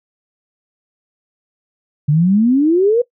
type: exponential sweep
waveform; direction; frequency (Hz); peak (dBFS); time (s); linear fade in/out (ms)
sine; up; 141.7 to 497.4; -9; 2.08-3.02; 10
effects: noise-tail reverb RT60 0.1 s tail -20 dB re dry